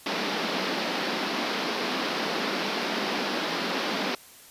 pink band-pass noise, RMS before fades -29 dBFS, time 0.06-4.15 s, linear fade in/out 2 ms, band 190 to 5300 Hz, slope 48 dB/octave, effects white hiss -50 dBFS RMS until 4.5 s + resampled to 32000 Hz

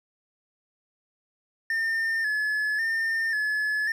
triangle tone with vibrato, 1760 Hz, A6, in tune, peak -22 dBFS, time 1.7-3.92 s, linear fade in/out 2 ms, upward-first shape square, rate 0.92 Hz, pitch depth 48 cents each way, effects none

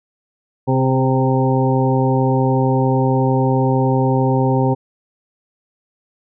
harmonic tone with a mistuned harmonic, 131 Hz, C3, 2 cents sharp, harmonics 1 / 2 / 3 / 4 / 6 / 7, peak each -16 / -19 / -21 / -22 / -24 / -24 dBFS, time 0.67-4.75 s, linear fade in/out 20 ms, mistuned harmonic 3, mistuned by +20 cents, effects none

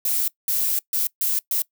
violet noise bursts at uneven times, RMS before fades -22 dBFS, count 5, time 0.05-0.28 / 0.48-0.79 / 0.93-1.07 / 1.21-1.39 / 1.51-1.62 s, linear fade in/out 2 ms, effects noise-tail reverb RT60 0.1 s tail -22 dB re dry

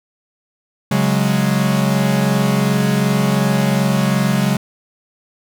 45% pulse chord, C# suspended fourth, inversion none, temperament equal, 138.59 / 185 / 207.7 Hz, C#3 / F#3 / G#3, 0 / 0 / 0 cents, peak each -18 / -18 / -18 dBFS, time 0.91-4.57 s, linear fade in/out 5 ms, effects none

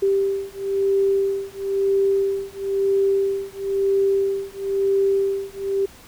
sine beating tone pair, 392 / 393 Hz, G4 / G4, 0 / +4 cents, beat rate 1 Hz, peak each -21 dBFS, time 0.02-5.86 s, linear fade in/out 10 ms, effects pink hiss -46 dBFS RMS until 6.07 s

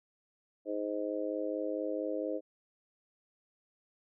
harmonic tone, 104.4 Hz, G#2, 10 cents sharp, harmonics 3 / 4 / 5 / 6, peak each -37 / -40 / -36 / -40 dBFS, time 0.65-2.41 s, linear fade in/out 50 ms, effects none

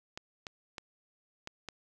clicks, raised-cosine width 0.2 ms, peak -23 dBFS, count 5, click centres 0.175 / 0.468 / 0.782 / 1.474 / 1.687 s, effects none

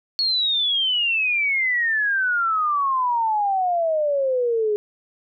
sine exponential sweep, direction down, 4372 to 411.8 Hz, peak -18 dBFS, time 0.19-4.76 s, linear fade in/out 0 ms, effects none

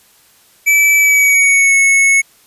square tone with pitch glide, 2308 to 2200 Hz, D7 to C#7, -31 to -14 cents, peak -8 dBFS, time 0.66-2.22 s, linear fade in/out 20 ms, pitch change -83 cents, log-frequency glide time 0.97-1.74 s, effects white hiss -49 dBFS RMS until 2.46 s + resampled to 32000 Hz

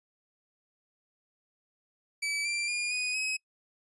sawtooth tone with pitch steps, 2301 / 2360 / 2421 / 2483 / 2547 Hz, D7 / D7 / D#7 / D#7 / D#7, -36 / +8 / -48 / -4 / +40 cents, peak -26 dBFS, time 2.22-3.37 s, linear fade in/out 10 ms, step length 230 ms, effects noise-tail reverb RT60 0.1 s tail -26 dB re dry + resampled to 24000 Hz

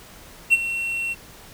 triangle tone with ADSR envelope, 2720 Hz, F7, 46 cents flat, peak -8 dBFS, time 0.5-1.15 s, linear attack 31 ms, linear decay 32 ms, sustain -14 dB, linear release 30 ms, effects pink hiss -45 dBFS RMS until 1.53 s

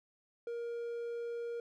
triangle tone, 470.4 Hz, A#4, 16 cents sharp, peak -35 dBFS, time 0.47-1.6 s, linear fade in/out 2 ms, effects none

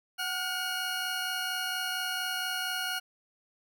20% pulse tone pair together, 749 / 1433.7 Hz, F#5 / F6, +21 / +45 cents, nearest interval major seventh, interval 1124 cents, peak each -32 / -27 dBFS, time 0.18-3 s, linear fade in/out 20 ms, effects none

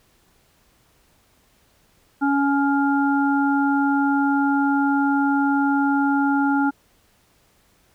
harmonic tone, 280 Hz, C#4, 18 cents sharp, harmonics 1 / 3 / 5, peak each -18 / -23 / -25 dBFS, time 2.21-6.71 s, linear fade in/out 20 ms, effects pink hiss -60 dBFS RMS until 7.94 s

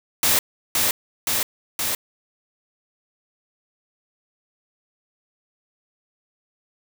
white noise with echo, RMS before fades -18 dBFS, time 0.23-0.39 s, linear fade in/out 2 ms, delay 520 ms, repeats 3, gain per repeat -2 dB, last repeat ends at 1.95 s, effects none

